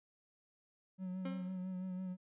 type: tone with vibrato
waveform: triangle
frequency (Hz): 185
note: F#3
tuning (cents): 0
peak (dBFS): -37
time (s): 0.98-2.17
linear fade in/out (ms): 50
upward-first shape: sine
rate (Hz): 6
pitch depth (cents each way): 30
type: tone with exponential decay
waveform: 30% pulse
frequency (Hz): 267.2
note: C4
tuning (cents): +36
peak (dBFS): -37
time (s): 1.25-1.68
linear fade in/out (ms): 5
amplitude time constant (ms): 92
effects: resampled to 8000 Hz